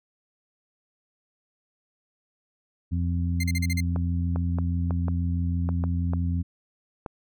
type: harmonic tone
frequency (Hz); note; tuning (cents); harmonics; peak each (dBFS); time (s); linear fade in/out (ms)
86.2; F2; -22; 1 / 2 / 3; -24 / -30 / -34; 2.91-6.43; 20
type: tone bursts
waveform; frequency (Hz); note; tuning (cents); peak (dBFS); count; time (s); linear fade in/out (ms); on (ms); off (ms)
sawtooth; 2093; C7; 0; -25; 6; 3.4-3.806; 5; 36; 38
type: clicks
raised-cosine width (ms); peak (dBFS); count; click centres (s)
1; -19; 9; 3.961 / 4.36 / 4.586 / 4.908 / 5.083 / 5.69 / 5.839 / 6.135 / 7.062
effects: none